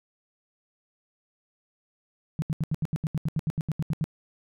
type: tone bursts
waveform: sine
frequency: 155.8 Hz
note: D#3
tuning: 3 cents sharp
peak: -23 dBFS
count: 16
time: 2.39-4.041 s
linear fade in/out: 0 ms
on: 31 ms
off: 77 ms
effects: none